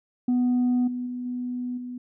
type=tone with level steps; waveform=sine; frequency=247.5 Hz; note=B3; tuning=4 cents sharp; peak=-17 / -27 / -29 / -27 / -32 dBFS; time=0.28-1.98 s; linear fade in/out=5 ms; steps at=0.87 / 1.06 / 1.25 / 1.77 s; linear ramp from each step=10 ms; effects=tanh soft clip ceiling -18 dBFS